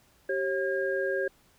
sine tone cluster, 386.9 / 542 / 1620 Hz, G4 / C#5 / G#6, -23 / -39 / -43 cents, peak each -30 / -30 / -32 dBFS, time 0.29-1.28 s, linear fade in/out 5 ms, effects pink hiss -63 dBFS RMS until 1.58 s

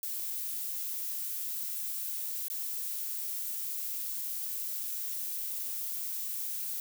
violet noise with dropouts, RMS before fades -36 dBFS, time 0.03-6.8 s, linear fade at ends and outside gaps 1 ms, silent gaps 2.483-2.5 s, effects none

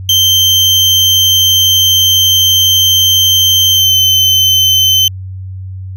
35% pulse tone with pitch glide, 3127 to 3079 Hz, G7 to G7, -5 to -32 cents, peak -4 dBFS, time 0.09-5.08 s, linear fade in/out 2 ms, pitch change -27 cents, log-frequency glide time 3.71-3.96 s, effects added 94 Hz sine -21 dBFS peak until 5.96 s

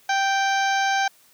harmonic tone, 783 Hz, G5, 2 cents flat, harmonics 1 / 2 / 3 / 4 / 5 / 6 / 7 / 8, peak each -21 / -24 / -31 / -34 / -35 / -39 / -37 / -35 dBFS, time 0.09-1.08 s, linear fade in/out 5 ms, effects white hiss -56 dBFS RMS until 1.33 s + high-pass 100 Hz 12 dB/octave

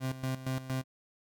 30% pulse tone with tremolo, 130.81 Hz, C3, in tune, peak -28 dBFS, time 0-0.84 s, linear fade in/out 50 ms, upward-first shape square, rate 4.3 Hz, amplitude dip 75%, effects none

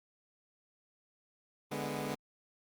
15% pulse chord, G# diminished, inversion second, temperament equal, 146.83 / 207.7 / 246.9 Hz, D3 / G#3 / B3, 0 / 0 / 0 cents, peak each -33 dBFS, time 1.71-2.15 s, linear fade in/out 10 ms, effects Opus 32 kbps

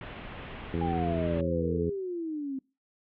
pink low-pass noise, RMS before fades -42 dBFS, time 0.01-1.41 s, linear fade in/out 2 ms, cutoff 3300 Hz, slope 48 dB/octave
harmonic tone, 84.3 Hz, E2, 39 cents sharp, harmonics 1 / 2 / 3 / 4 / 5 / 6, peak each -34 / -32 / -35 / -35 / -36 / -43 dBFS, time 0.73-1.9 s, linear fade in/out 10 ms
sine exponential sweep, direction down, 824 to 261.4 Hz, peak -31 dBFS, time 0.81-2.59 s, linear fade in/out 5 ms
effects noise-tail reverb RT60 0.3 s tail -24 dB re dry

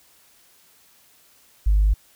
sine tone, 51 Hz, G#1, 31 cents flat, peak -13 dBFS, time 1.66-1.94 s, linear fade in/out 10 ms, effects tanh soft clip ceiling -10 dBFS + white hiss -56 dBFS RMS until 2.15 s

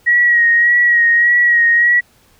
sine tone with vibrato, 1900 Hz, A#6, 33 cents sharp, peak -8 dBFS, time 0.06-2.01 s, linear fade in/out 20 ms, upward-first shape sine, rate 1.7 Hz, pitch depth 31 cents each way, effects pink hiss -52 dBFS RMS until 2.39 s

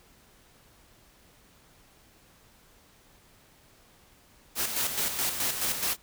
white noise with tremolo, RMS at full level -28 dBFS, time 4.55-5.97 s, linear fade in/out 50 ms, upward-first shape square, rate 4.7 Hz, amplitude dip 50%, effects pink hiss -59 dBFS RMS until 6.02 s

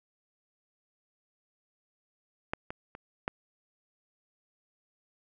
clicks, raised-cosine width 0.5 ms, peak -15 / -22 / -28 / -15 dBFS, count 4, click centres 2.535 / 2.705 / 2.951 / 3.279 s, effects none

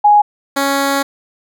sine / 10% pulse tone pair in turn, 830.6 / 277.2 Hz, G#5 / C#4, 0 / 0 cents, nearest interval octave + perfect fifth, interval 1900 cents, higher first, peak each -5 dBFS, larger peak neither, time 0.04-0.22 / 0.56-1.03 s, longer second, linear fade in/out 10 ms, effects none

